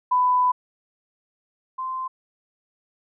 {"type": "tone pair in turn", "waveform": "sine", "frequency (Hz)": [998, 1038.2], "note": ["B5", "C6"], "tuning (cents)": [18, -14], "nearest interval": "minor second", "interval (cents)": 68, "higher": "second", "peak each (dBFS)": [-16, -26], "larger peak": "first", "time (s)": [[0.11, 0.52], [1.78, 2.08]], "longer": "first", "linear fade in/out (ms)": 10, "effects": []}